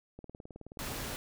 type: click train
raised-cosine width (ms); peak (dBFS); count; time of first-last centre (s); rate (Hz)
2; -33; 12; 0.19-0.772; 18.9
type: noise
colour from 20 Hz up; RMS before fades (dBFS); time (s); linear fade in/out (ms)
pink; -39; 0.79-1.16; 0
effects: none